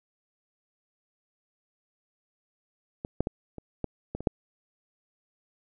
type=clicks; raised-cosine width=2 ms; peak=-20 / -11 / -15 / -26 / -16 / -19 / -23 / -8 dBFS; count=8; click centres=3.049 / 3.206 / 3.271 / 3.583 / 3.843 / 4.15 / 4.206 / 4.272 s; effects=none